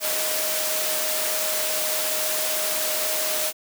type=tone in noise; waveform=sine; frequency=622.3 Hz; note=D#5; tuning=in tune; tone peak=-31 dBFS; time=0-3.53 s; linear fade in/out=50 ms; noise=white; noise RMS=-25 dBFS; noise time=0-3.53 s; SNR=-9 dB; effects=high-pass 300 Hz 12 dB/octave